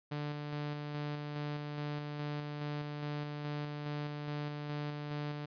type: tone with tremolo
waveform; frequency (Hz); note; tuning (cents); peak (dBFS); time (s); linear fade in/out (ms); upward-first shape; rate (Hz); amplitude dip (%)
sawtooth; 147.5; D3; +8; -32; 0.11-5.46; 10; square; 2.4; 30
effects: resampled to 11025 Hz